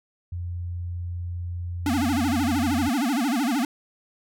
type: tone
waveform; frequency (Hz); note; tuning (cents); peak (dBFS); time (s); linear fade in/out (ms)
sine; 87.5; F2; +4; -28; 0.32-2.89; 5
type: tone with vibrato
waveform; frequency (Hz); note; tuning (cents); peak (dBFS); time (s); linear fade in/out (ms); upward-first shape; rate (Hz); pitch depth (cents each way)
square; 260.5; C4; -7; -22; 1.86-3.65; 2; sine; 13; 240
effects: none